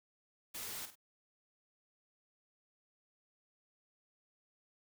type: noise with echo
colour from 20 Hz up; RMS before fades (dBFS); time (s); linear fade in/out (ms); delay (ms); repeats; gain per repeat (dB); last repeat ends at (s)
white; -44; 0.54-0.86; 10; 48; 2; -9; 0.956
effects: none